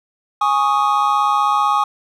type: chord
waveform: triangle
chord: Ab suspended fourth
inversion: none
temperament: equal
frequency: 830.6 / 1108.7 / 1244.5 Hz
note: Ab5 / Db6 / Eb6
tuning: 0 / 0 / 0 cents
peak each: -16 dBFS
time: 0.41-1.84 s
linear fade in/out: 5 ms
effects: none